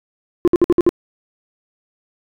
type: tone bursts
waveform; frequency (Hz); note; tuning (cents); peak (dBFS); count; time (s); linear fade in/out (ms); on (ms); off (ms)
sine; 349.2; F4; 0; -5; 6; 0.45-0.891; 0; 26; 57
effects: tanh soft clip ceiling -7 dBFS